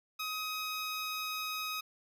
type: tone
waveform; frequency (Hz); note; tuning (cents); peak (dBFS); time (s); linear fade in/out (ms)
15% pulse; 1261; D#6; +23; -29; 0.19-1.81; 10
effects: none